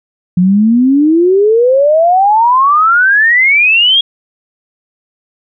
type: exponential sweep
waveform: sine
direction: up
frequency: 174.61 to 3322 Hz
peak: -5 dBFS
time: 0.37-4.01 s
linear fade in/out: 5 ms
effects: none